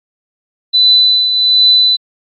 sine tone with tremolo, 3998 Hz, B7, 20 cents sharp, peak -4 dBFS, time 0.73-1.97 s, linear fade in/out 20 ms, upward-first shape triangle, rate 1.3 Hz, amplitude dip 55%, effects AAC 64 kbps

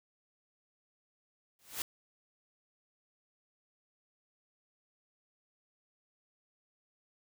white noise with exponential growth, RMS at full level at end -33 dBFS, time 1.59-1.82 s, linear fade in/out 1 ms, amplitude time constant 50 ms, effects none

